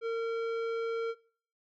triangle tone with tanh clipping, 457.5 Hz, A#4, 32 cents flat, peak -32 dBFS, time 0.01-1.15 s, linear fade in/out 50 ms, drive 17 dB, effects noise-tail reverb RT60 0.5 s tail -21 dB re dry

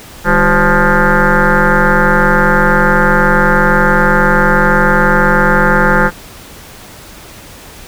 sine tone with frequency modulation, 693 Hz, F5, 14 cents flat, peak -6 dBFS, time 0.24-6.11 s, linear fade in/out 50 ms, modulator 179 Hz, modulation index 5.6, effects pink hiss -34 dBFS RMS until 7.87 s

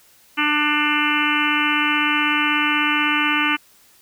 harmonic tone with a mistuned harmonic, 297.3 Hz, D4, 21 cents sharp, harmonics 1 / 3 / 4 / 5 / 6 / 7 / 8 / 9 / 10, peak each -24 / -28 / -24 / -24 / -28 / -25 / -25 / -25 / -26 dBFS, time 0.37-3.57 s, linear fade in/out 20 ms, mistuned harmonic 7, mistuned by +27 cents, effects white hiss -53 dBFS RMS until 4.01 s

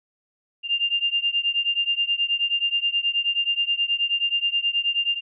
sine beating tone pair, 2794 / 2803.4 Hz, F7 / F7, 0 / +6 cents, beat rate 9.4 Hz, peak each -23 / -24 dBFS, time 0.63-5.21 s, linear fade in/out 50 ms, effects none

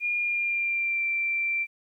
sine tone with pitch glide, 2421 to 2352 Hz, D#7 to D7, -48 to +2 cents, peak -24 dBFS, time 0-1.67 s, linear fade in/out 50 ms, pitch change -50 cents, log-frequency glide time 0.17-1.04 s, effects 11-bit

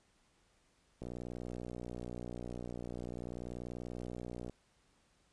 click train, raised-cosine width 2 ms, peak -30 dBFS, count 211, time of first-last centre 1.02-4.497 s, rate 60.4 Hz, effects pink hiss -72 dBFS RMS until 5.32 s + resampled to 22050 Hz

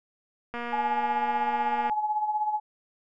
click train, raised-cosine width 0.5 ms, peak -20 dBFS, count 324, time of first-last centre 0.54-1.897 s, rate 238 Hz
sine tone with tremolo, 849 Hz, G#5, 38 cents sharp, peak -22 dBFS, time 0.72-2.6 s, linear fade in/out 20 ms, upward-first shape sine, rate 16 Hz, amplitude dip 60%
effects none

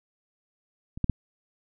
clicks, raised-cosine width 5 ms, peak -25 / -11 / -9 dBFS, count 3, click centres 0.975 / 1.043 / 1.097 s, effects none

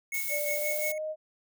square tone with tremolo, 2192 Hz, C#7, 20 cents flat, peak -31 dBFS, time 0.12-0.98 s, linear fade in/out 2 ms, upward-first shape sine, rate 5.7 Hz, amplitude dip 80%
violet noise, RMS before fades -34 dBFS, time 0.14-0.92 s, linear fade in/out 2 ms
sine tone with pitch glide, 587 to 621.5 Hz, D5 to D#5, -1 to -2 cents, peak -31 dBFS, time 0.29-1.16 s, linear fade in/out 50 ms, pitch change +99 cents, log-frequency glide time 0.47-1.04 s
effects none

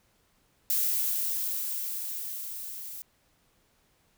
violet noise with level ramp, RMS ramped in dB -26 to -41 dBFS, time 0.7-3.02 s, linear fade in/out 0 ms, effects pink hiss -68 dBFS RMS until 4.17 s

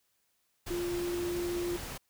sine tone in noise, 349.2 Hz, F4, in tune, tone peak -31 dBFS, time 0.7-1.77 s, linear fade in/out 10 ms, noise pink, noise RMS -41 dBFS, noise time 0.66-1.98 s, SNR +7 dB, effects white hiss -75 dBFS RMS until 2.09 s

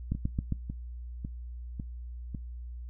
two click trains, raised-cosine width 5 ms, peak -17 / -23 dBFS, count 4 / 5, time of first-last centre 0.12-0.523 / 0.15-2.348 s, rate 7.44 / 1.82 Hz, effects noise-tail reverb RT60 0.2 s tail -22 dB re dry + added 60 Hz sine -38 dBFS peak until 2.89 s

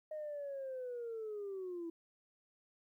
sine linear sweep, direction down, 622.3 to 328.4 Hz, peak -39 dBFS, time 0.11-1.9 s, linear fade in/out 5 ms, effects tanh soft clip ceiling -37 dBFS + 13-bit

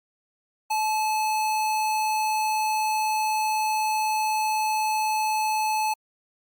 square tone, 864 Hz, A5, 32 cents flat, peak -23 dBFS, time 0.7-5.94 s, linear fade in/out 10 ms, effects Opus 48 kbps

